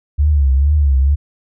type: tone with vibrato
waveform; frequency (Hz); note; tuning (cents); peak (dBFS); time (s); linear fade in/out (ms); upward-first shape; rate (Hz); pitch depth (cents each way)
sine; 70.7; C#2; +35; -9; 0.18-1.16; 20; triangle; 2.2; 140
effects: none